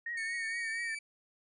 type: tone with vibrato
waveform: sine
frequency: 1839 Hz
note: A#6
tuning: 24 cents flat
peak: -35 dBFS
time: 0.06-0.95 s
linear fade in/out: 5 ms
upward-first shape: triangle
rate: 4.3 Hz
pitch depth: 65 cents each way
type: tone with pitch glide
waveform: 40% pulse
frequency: 2217 to 2307 Hz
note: C#7 to D7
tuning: 0 to -31 cents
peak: -38 dBFS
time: 0.17-0.99 s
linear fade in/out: 5 ms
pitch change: +69 cents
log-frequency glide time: 0.36-0.88 s
effects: resampled to 24000 Hz